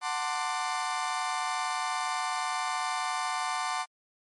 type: chord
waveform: 35% pulse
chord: D dominant seventh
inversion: first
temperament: equal with one note detuned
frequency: 740 / 891.8 / 1046.5 / 1174.7 Hz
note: F#5 / A5 / C6 / D6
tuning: 0 / +23 / 0 / 0 cents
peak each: -33 dBFS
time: 0.01-3.86 s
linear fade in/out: 50 ms
effects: MP3 48 kbps